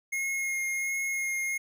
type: tone with vibrato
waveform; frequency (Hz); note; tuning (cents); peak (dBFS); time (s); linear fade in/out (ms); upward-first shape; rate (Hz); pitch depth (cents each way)
square; 2150; C7; +47; -29; 0.12-1.58; 10; sine; 1.4; 12
effects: none